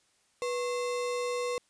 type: tone with sample-and-hold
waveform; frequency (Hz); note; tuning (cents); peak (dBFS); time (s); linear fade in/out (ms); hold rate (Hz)
sine; 490.3; B4; -13; -29; 0.42-1.58; 0; 1575
effects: white hiss -69 dBFS RMS until 1.69 s + resampled to 22050 Hz